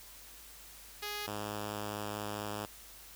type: tone pair in turn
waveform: 5% pulse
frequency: 415.3 / 104.46 Hz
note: G#4 / G#2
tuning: 0 / +11 cents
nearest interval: 2 octaves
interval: 2389 cents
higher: first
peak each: -26 dBFS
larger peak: neither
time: 1.02-1.27 / 1.27-2.66 s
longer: second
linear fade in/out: 10 ms
effects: added 50 Hz sine -60 dBFS peak until 3.15 s + white hiss -53 dBFS RMS until 3.15 s